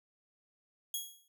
10% pulse tone with exponential decay, 3314 Hz, G#7, 4 cents flat, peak -24 dBFS, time 0.94-1.28 s, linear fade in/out 2 ms, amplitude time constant 73 ms, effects none

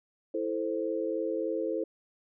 sine chord, A minor, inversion second, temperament equal, 329.6 / 440 / 523.3 Hz, E4 / A4 / C5, 0 / 0 / 0 cents, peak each -33 dBFS, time 0.34-1.84 s, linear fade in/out 5 ms, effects none

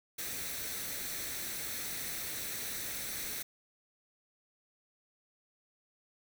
white noise with comb filter, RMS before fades -39 dBFS, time 0.18-3.43 s, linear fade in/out 10 ms, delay 0.5 ms, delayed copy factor +0.5, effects none

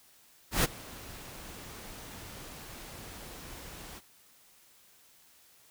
pink noise with ADSR envelope, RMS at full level -24 dBFS, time 0.51-4.01 s, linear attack 130 ms, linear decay 23 ms, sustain -22 dB, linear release 36 ms, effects white hiss -61 dBFS RMS until 5.7 s

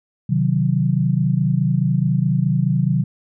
sine chord, C diminished, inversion none, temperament equal, 130.81 / 155.56 / 185 Hz, C3 / Eb3 / Gb3, 0 / 0 / 0 cents, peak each -19 / -19 / -20 dBFS, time 0.29-3.04 s, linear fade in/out 10 ms, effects none

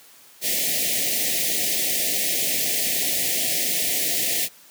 white band-stop noise, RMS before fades -23 dBFS, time 0.41-4.49 s, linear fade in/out 50 ms, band 750 to 1800 Hz, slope 96 dB/octave, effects white hiss -50 dBFS RMS until 4.7 s + high-pass 150 Hz 12 dB/octave

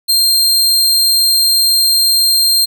sawtooth tone, 4186 Hz, C8, in tune, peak -6 dBFS, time 0.08-2.66 s, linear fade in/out 20 ms, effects none

